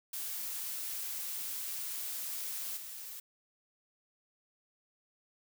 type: noise with level steps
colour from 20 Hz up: blue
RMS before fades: -39 / -45 dBFS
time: 0.13-3.2 s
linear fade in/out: 5 ms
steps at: 2.77 s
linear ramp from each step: 2 ms
effects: none